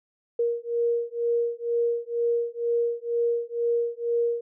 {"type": "beating tone pair", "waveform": "sine", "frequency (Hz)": [469.6, 471.7], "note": ["A#4", "A#4"], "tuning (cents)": [13, 20], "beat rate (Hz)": 2.1, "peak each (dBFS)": -26, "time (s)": [0.39, 4.41], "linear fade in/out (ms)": 5, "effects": []}